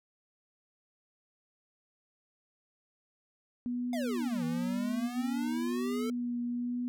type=tone with vibrato; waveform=sine; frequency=243.3 Hz; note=B3; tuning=26 cents flat; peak=-31 dBFS; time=3.66-6.88 s; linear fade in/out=0 ms; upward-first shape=triangle; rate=1 Hz; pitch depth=22 cents each way
type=exponential two-way sweep; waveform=square; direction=down then up; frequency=725 to 159.4 to 450 Hz; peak=-36 dBFS; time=3.93-6.1 s; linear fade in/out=2 ms; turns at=4.44 s
effects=none